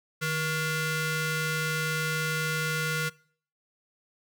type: ring-modulated tone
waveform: sawtooth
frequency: 633 Hz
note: D#5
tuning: 30 cents sharp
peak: -20 dBFS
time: 0.21-3.1 s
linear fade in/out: 20 ms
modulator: 787 Hz
effects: noise-tail reverb RT60 0.5 s tail -22 dB re dry